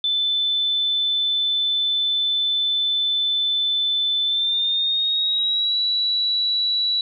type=tone with pitch glide; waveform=sine; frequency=3520 to 3928 Hz; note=A7 to B7; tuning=0 to -10 cents; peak=-18 dBFS; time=0.04-7.01 s; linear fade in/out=2 ms; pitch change=+190 cents; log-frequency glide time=4.25-5.78 s; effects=none